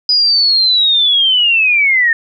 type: linear sweep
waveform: sine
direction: down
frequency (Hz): 4978 to 1798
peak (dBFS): -8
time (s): 0.09-2.13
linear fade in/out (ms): 2
effects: none